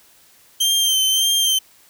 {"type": "tone with vibrato", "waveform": "sawtooth", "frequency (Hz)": 3136, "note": "G7", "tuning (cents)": 0, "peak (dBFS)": -12, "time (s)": [0.6, 1.59], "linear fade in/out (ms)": 10, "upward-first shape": "sine", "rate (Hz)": 1.7, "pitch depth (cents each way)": 32, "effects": ["white hiss -52 dBFS RMS until 1.89 s"]}